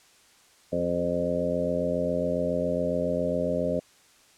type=harmonic tone with a mistuned harmonic; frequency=87.31 Hz; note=F2; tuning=in tune; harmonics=1 / 2 / 3 / 4 / 5 / 6 / 7; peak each=-40 / -32 / -32 / -39 / -34 / -29 / -29 dBFS; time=0.72-3.8 s; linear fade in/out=10 ms; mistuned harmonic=4; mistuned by=+24 cents; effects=white hiss -58 dBFS RMS until 4.37 s + low-pass 9000 Hz 12 dB/octave